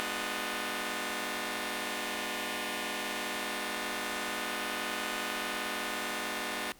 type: chord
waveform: 5% pulse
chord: G# diminished seventh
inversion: none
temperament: just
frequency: 207.7 / 249.2 / 299 / 358.8 Hz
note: G#3 / B3 / D4 / F4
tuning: 0 / +16 / +31 / +47 cents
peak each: -28 dBFS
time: 0-6.72 s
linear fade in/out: 0 ms
effects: pink hiss -58 dBFS RMS until 6.79 s